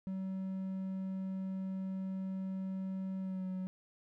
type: tone with pitch glide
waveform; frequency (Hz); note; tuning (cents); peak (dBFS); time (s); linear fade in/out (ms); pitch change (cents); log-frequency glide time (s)
triangle; 190 to 186.2; F#3 to F#3; +46 to +11; -34; 0.07-3.67; 0; -35; 3.2-3.46
effects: none